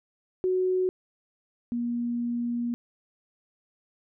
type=tone pair in turn; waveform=sine; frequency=370 / 238.4 Hz; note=F#4 / A#3; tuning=0 / +39 cents; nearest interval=minor sixth; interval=761 cents; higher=first; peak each=-22 / -26 dBFS; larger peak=first; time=0.44-0.89 / 1.72-2.74 s; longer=second; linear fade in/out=0 ms; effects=none